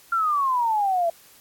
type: exponential sweep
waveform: sine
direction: down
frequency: 1393 to 660 Hz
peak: -19 dBFS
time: 0.12-1.1 s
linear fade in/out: 5 ms
effects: white hiss -52 dBFS RMS until 1.4 s + AAC 64 kbps